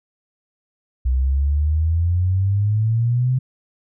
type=exponential sweep; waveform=sine; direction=up; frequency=62.2 to 130.81 Hz; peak=-15 dBFS; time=1.05-3.39 s; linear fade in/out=10 ms; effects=none